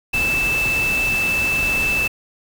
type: tone in noise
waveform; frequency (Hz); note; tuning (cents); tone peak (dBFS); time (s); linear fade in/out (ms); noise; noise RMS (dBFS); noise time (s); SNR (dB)
sine; 2637; E7; 0; -17; 0.13-2.08; 10; pink; -27; 0.13-2.08; +7
effects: none